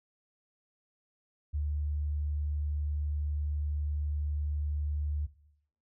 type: tone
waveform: sine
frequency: 74 Hz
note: D2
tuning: 14 cents sharp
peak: -29 dBFS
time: 1.53-5.27 s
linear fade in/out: 20 ms
effects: noise-tail reverb RT60 0.7 s tail -17 dB re dry